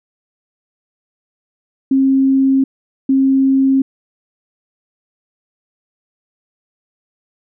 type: tone pair in turn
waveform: sine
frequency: 268.3 / 268.3 Hz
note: C4 / C4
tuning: +44 / +44 cents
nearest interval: unison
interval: 0 cents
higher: neither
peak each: -9 dBFS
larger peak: neither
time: 1.91-2.64 / 3.09-3.82 s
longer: neither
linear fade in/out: 5 ms
effects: none